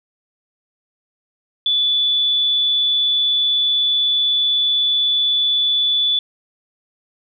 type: tone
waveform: sine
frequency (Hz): 3464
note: A7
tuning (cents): -28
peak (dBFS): -14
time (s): 1.66-6.19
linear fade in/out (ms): 2
effects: none